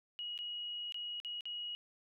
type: tone with dropouts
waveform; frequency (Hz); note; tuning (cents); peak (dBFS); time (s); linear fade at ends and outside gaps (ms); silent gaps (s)
sine; 2900; F#7; -35; -39; 0.19-1.75; 0; 0.377-0.389 / 0.923-0.944 / 1.201-1.248 / 1.408-1.455
effects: none